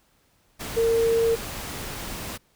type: tone in noise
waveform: sine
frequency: 458 Hz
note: A#4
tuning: 31 cents flat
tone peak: -18 dBFS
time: 0.76-1.36 s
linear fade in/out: 20 ms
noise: pink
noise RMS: -34 dBFS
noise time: 0.59-2.38 s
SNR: +13 dB
effects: pink hiss -64 dBFS RMS until 2.55 s